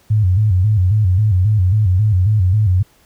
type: tone with vibrato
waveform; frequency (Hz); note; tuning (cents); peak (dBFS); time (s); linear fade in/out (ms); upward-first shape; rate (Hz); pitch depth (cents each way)
sine; 99; G2; +18; -10; 0.1-2.83; 10; square; 3.7; 140
effects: pink hiss -53 dBFS RMS until 3.05 s